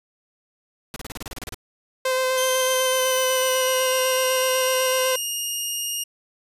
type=noise bursts; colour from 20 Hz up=pink; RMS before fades=-33 dBFS; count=12; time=0.94-1.544 s; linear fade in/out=0 ms; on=21 ms; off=32 ms
type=tone with vibrato; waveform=sawtooth; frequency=517 Hz; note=C5; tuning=21 cents flat; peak=-16 dBFS; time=2.05-5.16 s; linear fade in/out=5 ms; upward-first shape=square; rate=8 Hz; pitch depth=11 cents each way
type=tone with pitch glide; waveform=15% pulse; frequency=3136 to 2843 Hz; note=G7 to F7; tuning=0 to +30 cents; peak=-18 dBFS; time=2.37-6.04 s; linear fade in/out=10 ms; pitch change=-170 cents; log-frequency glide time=2.69-3.96 s
effects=resampled to 32000 Hz